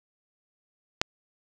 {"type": "click", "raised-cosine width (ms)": 0.2, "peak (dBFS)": -4, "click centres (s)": 1.015, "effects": []}